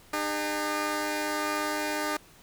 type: tone pair together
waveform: 10% pulse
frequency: 302.8 / 404.2 Hz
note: D#4 / G#4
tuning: -47 / -47 cents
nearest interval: perfect fourth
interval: 500 cents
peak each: -21 / -25 dBFS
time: 0.13-2.17 s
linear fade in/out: 5 ms
effects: pink hiss -55 dBFS RMS until 2.42 s